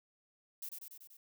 violet noise with echo, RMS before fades -43 dBFS, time 0.62-0.69 s, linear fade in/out 5 ms, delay 96 ms, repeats 5, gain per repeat -3 dB, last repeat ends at 1.17 s, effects none

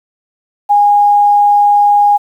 sine tone, 821 Hz, G#5, 20 cents flat, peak -5 dBFS, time 0.69-2.18 s, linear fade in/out 20 ms, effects 7-bit

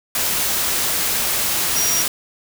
sine tone in noise, 5710 Hz, F8, 37 cents sharp, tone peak -19 dBFS, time 1.76-2.02 s, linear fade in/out 2 ms, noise white, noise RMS -20 dBFS, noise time 0.15-2.08 s, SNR -2 dB, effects none

